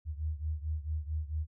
sine beating tone pair, 76 / 80.5 Hz, D#2 / E2, -40 / -41 cents, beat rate 4.5 Hz, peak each -34 / -37 dBFS, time 0.05-1.47 s, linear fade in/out 50 ms, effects none

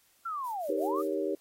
sine linear two-way sweep, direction down then up, 1391 to 450 to 1260 Hz, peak -32 dBFS, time 0.25-1.02 s, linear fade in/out 10 ms, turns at 0.75 s
violet noise with tremolo, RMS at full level -49 dBFS, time 0.44-1.14 s, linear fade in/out 2 ms, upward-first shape sine, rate 5.6 Hz, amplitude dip 90%
sine chord, Eb dominant seventh, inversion none, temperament equal, 311.1 / 392 / 466.2 / 554.4 Hz, Eb4 / G4 / Bb4 / Db5, 0 / 0 / 0 / 0 cents, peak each -34 / -32 / -36 / -35 dBFS, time 0.69-1.35 s, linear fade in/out 5 ms
effects white hiss -66 dBFS RMS until 1.4 s + AAC 48 kbps

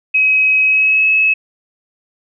sine tone with pitch glide, 2544 to 2581 Hz, D#7 to E7, +38 to -37 cents, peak -9 dBFS, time 0.14-1.34 s, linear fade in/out 10 ms, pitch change +25 cents, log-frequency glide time 0.62-1.07 s, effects none

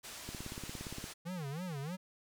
white low-pass noise, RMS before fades -48 dBFS, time 0.03-1.14 s, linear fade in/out 20 ms, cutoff 8400 Hz, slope 12 dB/octave
click train, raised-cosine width 3 ms, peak -30 dBFS, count 14, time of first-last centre 0.29-1.041 s, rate 17.3 Hz
square tone with vibrato, 159.5 Hz, D#3, 43 cents sharp, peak -39 dBFS, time 1.25-1.97 s, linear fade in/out 20 ms, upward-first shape sine, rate 3.2 Hz, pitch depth 270 cents each way
effects none

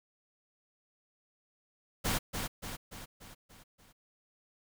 pink noise with echo, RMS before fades -31 dBFS, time 2.04-2.19 s, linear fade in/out 20 ms, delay 290 ms, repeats 6, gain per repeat -5 dB, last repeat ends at 3.93 s, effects none

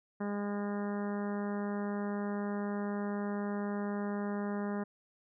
harmonic tone, 204 Hz, G#3, 31 cents flat, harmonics 1 / 2 / 3 / 4 / 5 / 6 / 7 / 8 / 9, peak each -34 / -40 / -44 / -46 / -48 / -50 / -51 / -52 / -53 dBFS, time 0.2-4.84 s, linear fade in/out 10 ms, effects none

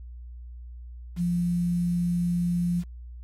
sine tone with quantisation, 174.61 Hz, F3, in tune, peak -22 dBFS, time 1.16-2.84 s, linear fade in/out 50 ms, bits 8, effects added 60 Hz sine -38 dBFS peak until 3.23 s + MP3 64 kbps

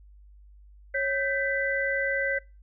sine tone cluster, 550 / 1557 / 1992 Hz, C#5 / G6 / B6, -14 / -12 / +14 cents, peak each -29 dBFS, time 0.94-2.39 s, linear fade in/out 10 ms, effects noise-tail reverb RT60 0.3 s tail -25 dB re dry + added 50 Hz sine -49 dBFS peak until 2.62 s

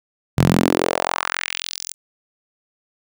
sawtooth tone with high-pass filter sweep, 43.65 Hz, F1, in tune, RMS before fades -20 dBFS, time 0.37-1.94 s, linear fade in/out 20 ms, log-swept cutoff 120 to 7600 Hz, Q 2.3, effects none

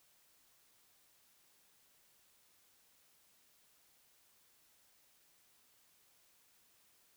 silence, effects white hiss -70 dBFS RMS until 7.16 s

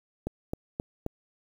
click train, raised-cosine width 2 ms, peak -17 dBFS, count 4, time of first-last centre 0.27-1.064 s, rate 3.78 Hz, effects 8-bit

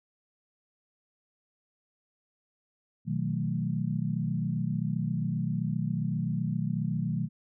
sine chord, B dominant seventh, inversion none, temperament equal with one note detuned, 123.47 / 157.37 / 185 / 220 Hz, B2 / D#3 / F#3 / A3, 0 / +20 / 0 / 0 cents, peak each -33 / -31 / -33 / -35 dBFS, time 3.05-7.29 s, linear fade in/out 50 ms, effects none

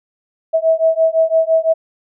sine beating tone pair, 645 / 650.9 Hz, E5 / E5, -38 / -22 cents, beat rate 5.9 Hz, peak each -14 dBFS, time 0.53-1.74 s, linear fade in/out 20 ms, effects none

